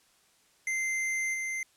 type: tone with level steps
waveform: square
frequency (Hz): 2081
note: C7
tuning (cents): -10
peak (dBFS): -29 / -32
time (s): 0.67-1.63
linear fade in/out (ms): 2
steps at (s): 1.33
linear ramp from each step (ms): 20
effects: white hiss -65 dBFS RMS until 1.76 s + low-pass 10000 Hz 12 dB/octave